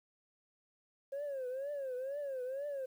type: tone with vibrato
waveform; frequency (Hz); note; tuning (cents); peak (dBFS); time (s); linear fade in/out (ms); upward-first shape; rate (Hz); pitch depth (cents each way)
sine; 540; C#5; -45; -35; 1.12-2.86; 10; triangle; 2.1; 160
effects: tanh soft clip ceiling -35 dBFS + 11-bit